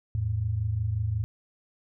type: tone pair together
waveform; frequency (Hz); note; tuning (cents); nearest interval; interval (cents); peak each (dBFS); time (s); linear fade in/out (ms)
sine; 83.04 / 108.6; E2 / A2; +13 / -22; perfect fourth; 465; -31 / -26; 0.15-1.24; 0
effects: none